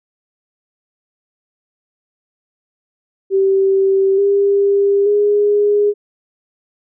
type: tone with pitch steps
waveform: sine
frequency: 387.6 / 399.9 / 412.5 Hz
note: G4 / G4 / G#4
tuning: -20 / +35 / -12 cents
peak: -10 dBFS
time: 3.3-5.94 s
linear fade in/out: 50 ms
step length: 880 ms
effects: none